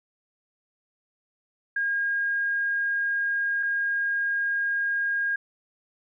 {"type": "tone pair in turn", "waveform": "sine", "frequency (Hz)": [1624, 1624], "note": ["G#6", "G#6"], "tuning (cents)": [-39, -39], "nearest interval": "unison", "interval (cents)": 0, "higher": "neither", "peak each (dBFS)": -23, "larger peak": "neither", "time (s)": [[1.76, 3.63], [3.63, 5.36]], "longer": "first", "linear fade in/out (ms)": 5, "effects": []}